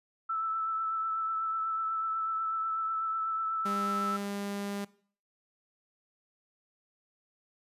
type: tone with vibrato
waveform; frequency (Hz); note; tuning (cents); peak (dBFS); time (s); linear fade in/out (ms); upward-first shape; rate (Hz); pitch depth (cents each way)
sine; 1318.5; E6; 0; -29; 0.29-4.17; 10; triangle; 8.1; 21
type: tone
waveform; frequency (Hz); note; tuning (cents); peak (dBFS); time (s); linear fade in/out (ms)
sawtooth; 201.3; G3; +46; -30; 3.65-4.85; 10
effects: noise-tail reverb RT60 0.5 s tail -20 dB re dry + resampled to 32000 Hz